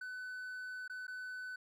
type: tone with dropouts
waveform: triangle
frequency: 1504 Hz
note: F#6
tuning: 28 cents sharp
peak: -40 dBFS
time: 0.01-1.56 s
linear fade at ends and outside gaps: 5 ms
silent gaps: 0.879-0.897 / 1.069-1.079 s
effects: none